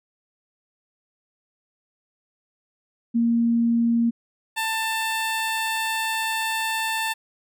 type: tone pair in turn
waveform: sine / 15% pulse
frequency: 233.1 / 889.3 Hz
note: A#3 / A5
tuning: 0 / +18 cents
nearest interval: octave + major seventh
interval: 2318 cents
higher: second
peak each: -17 dBFS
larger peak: neither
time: 3.14-4.11 / 4.56-7.14 s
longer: second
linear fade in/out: 20 ms
effects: none